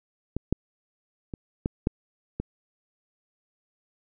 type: clicks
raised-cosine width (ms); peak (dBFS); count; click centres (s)
3; -15 / -9 / -21 / -12 / -9 / -16; 6; 0.366 / 0.526 / 1.338 / 1.659 / 1.871 / 2.4
effects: none